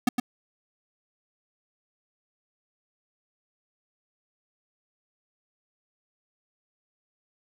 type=tone with echo; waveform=square; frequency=246.9 Hz; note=B3; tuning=in tune; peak=-18 dBFS; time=0.07-0.09 s; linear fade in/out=5 ms; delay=110 ms; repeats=1; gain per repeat=-5 dB; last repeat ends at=0.2 s; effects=none